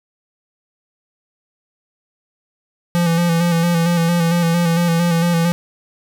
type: tone with vibrato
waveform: square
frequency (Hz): 169.9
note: F3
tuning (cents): -47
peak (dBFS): -14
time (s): 2.95-5.52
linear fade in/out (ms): 0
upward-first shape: square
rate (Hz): 4.4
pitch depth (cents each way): 32
effects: none